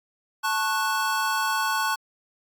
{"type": "chord", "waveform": "square", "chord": "F# minor", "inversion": "first", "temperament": "equal with one note detuned", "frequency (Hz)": [880, 1099.2, 1480], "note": ["A5", "C#6", "F#6"], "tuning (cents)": [0, -15, 0], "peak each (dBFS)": -28, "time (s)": [0.43, 1.96], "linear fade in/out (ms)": 20, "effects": ["AAC 64 kbps"]}